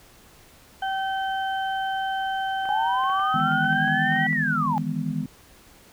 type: harmonic tone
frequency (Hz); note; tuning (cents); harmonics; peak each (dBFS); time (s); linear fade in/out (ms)
771; G5; -29; 1 / 2 / 4; -25 / -31 / -37; 0.82-4.27; 5
type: clicks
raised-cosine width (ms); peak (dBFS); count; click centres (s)
0.5; -26; 12; 2.655 / 3.037 / 3.099 / 3.196 / 3.401 / 3.519 / 3.646 / 3.73 / 3.88 / 4.123 / 4.162 / 4.33
type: linear two-way sweep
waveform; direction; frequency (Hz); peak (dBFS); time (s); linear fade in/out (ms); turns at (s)
sine; up then down; 809 to 1975.5 to 809; -22; 2.69-4.78; 0; 4.32
type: chord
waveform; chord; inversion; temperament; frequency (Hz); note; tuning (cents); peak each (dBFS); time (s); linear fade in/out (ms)
sine; E major seventh; third; just; 154.51 / 164.81 / 206 / 247.2; D#3 / E3 / G#3 / B3; -12 / 0 / -14 / +2; -30; 3.34-5.26; 5
effects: pink hiss -52 dBFS RMS until 5.92 s